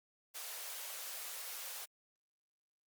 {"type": "high-pass noise", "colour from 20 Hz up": "white", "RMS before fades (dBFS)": -45, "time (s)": [0.34, 1.86], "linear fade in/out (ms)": 20, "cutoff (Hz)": 460, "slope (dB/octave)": 48, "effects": ["Opus 48 kbps"]}